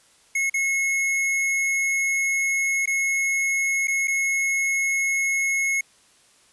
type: tone with dropouts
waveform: square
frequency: 2176 Hz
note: C#7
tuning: 33 cents flat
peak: -21 dBFS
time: 0.35-5.81 s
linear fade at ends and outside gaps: 5 ms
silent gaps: 0.498-0.54 / 2.858-2.874 / 3.873-3.88 / 4.074-4.079 s
effects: white hiss -57 dBFS RMS until 6.52 s + resampled to 24000 Hz